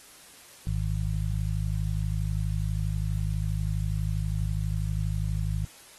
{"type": "harmonic tone", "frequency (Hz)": 52.3, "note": "G#1", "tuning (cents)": 13, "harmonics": [1, 2, 3], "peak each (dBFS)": [-29, -29, -32], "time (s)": [0.67, 5.65], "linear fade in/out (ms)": 0, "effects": ["white hiss -51 dBFS RMS until 5.98 s", "AAC 32 kbps"]}